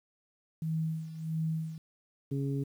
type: tone with tremolo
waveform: sine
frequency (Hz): 160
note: D#3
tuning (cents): +49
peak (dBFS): -28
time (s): 0.62-1.78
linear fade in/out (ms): 2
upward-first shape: sine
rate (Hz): 1.5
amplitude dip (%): 75
type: harmonic tone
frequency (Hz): 138.59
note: C#3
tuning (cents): 0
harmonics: 1 / 2 / 3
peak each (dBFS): -31 / -35 / -40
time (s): 2.31-2.64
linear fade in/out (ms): 10
effects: 10-bit